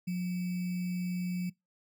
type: tone with sample-and-hold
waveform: sine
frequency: 179.4 Hz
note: F3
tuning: 47 cents sharp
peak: -30 dBFS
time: 0.07-1.5 s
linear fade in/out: 10 ms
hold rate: 2450 Hz
effects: noise-tail reverb RT60 0.2 s tail -24 dB re dry

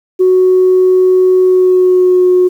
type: tone with pitch glide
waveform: sine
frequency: 370 to 363.6 Hz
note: F#4 to F#4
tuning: 0 to -30 cents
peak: -4 dBFS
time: 0.19-2.49 s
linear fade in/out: 20 ms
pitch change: -30 cents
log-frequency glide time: 1.41-2.27 s
effects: tanh soft clip ceiling -1 dBFS + 7-bit

